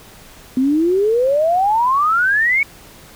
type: exponential sweep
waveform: sine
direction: up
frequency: 251.1 to 2261 Hz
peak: -12 dBFS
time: 0.57-2.63 s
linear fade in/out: 2 ms
effects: pink hiss -42 dBFS RMS until 3.15 s